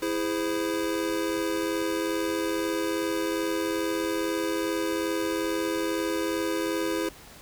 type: chord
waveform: square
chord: E augmented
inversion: none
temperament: just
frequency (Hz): 329.6 / 412 / 515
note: E4 / G#4 / B#4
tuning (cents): 0 / -14 / -28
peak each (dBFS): -29 / -33 / -33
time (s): 0.02-7.09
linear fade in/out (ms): 5
effects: pink hiss -48 dBFS RMS until 7.41 s